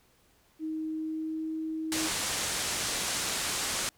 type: tone with pitch glide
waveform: sine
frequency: 314.9 to 317.6 Hz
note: D#4 to D#4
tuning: +21 to +36 cents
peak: -31 dBFS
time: 0.59-2.1 s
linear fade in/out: 50 ms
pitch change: +15 cents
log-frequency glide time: 0.95-1.51 s
type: low-pass noise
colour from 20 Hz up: white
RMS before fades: -32 dBFS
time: 1.92-3.89 s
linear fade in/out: 0 ms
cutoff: 9300 Hz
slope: 24 dB/octave
effects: pink hiss -65 dBFS RMS until 3.97 s